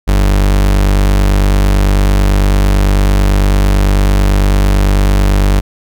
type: tone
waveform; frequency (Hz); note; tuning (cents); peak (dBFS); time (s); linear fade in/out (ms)
40% pulse; 49; G1; 0; -6; 0.07-5.61; 20
effects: none